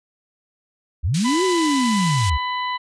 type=linear two-way sweep; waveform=sine; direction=up then down; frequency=60 to 382.4 to 60 Hz; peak=-17 dBFS; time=1.03-2.38 s; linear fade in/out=20 ms; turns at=1.44 s
type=band-pass noise; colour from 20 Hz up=white; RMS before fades=-30 dBFS; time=1.14-2.3 s; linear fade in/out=5 ms; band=2500 to 8100 Hz; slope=12 dB/octave
type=harmonic tone; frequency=998 Hz; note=B5; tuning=18 cents sharp; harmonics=1 / 2 / 3 / 4; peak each=-23 / -29 / -33 / -35 dBFS; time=1.24-2.78 s; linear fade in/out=20 ms
effects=resampled to 22050 Hz